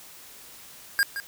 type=tone with echo; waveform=square; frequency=1616 Hz; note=G#6; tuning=48 cents flat; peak=-19 dBFS; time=0.99-1.03 s; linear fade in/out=0 ms; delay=170 ms; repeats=1; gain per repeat=-11 dB; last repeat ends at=1.2 s; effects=white hiss -47 dBFS RMS until 1.27 s